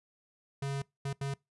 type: tone bursts at uneven times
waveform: square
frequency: 138.59 Hz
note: C#3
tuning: in tune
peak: -33 dBFS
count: 3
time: 0.62-0.82 / 1.05-1.13 / 1.21-1.34 s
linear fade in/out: 5 ms
effects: noise-tail reverb RT60 0.2 s tail -24 dB re dry + resampled to 24000 Hz